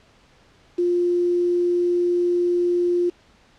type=tone with quantisation; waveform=sine; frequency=351.5 Hz; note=F4; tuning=11 cents sharp; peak=-17 dBFS; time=0.78-3.1 s; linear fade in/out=10 ms; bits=7; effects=pink hiss -55 dBFS RMS until 3.58 s + low-pass 5000 Hz 12 dB/octave